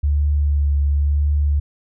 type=tone with vibrato; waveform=sine; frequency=72.3 Hz; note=D2; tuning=27 cents flat; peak=-14 dBFS; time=0.03-1.6 s; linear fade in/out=10 ms; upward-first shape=triangle; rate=0.97 Hz; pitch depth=25 cents each way; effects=none